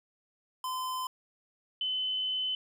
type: tone pair in turn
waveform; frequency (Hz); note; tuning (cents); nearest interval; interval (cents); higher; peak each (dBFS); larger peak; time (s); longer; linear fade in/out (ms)
square / sine; 1025 / 3034; C6 / F#7; -36 / +43; octave + perfect fifth; 1879; second; -33 / -29; second; 0.64-1.07 / 1.81-2.55; second; 2
effects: none